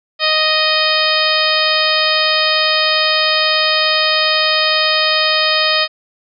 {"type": "harmonic tone", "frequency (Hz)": 622.3, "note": "D#5", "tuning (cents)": 0, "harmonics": [1, 2, 3, 4, 5, 6, 7, 8], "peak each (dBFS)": [-20, -20, -20, -20, -20, -20, -20, -20], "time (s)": [0.19, 5.88], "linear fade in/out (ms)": 50, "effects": []}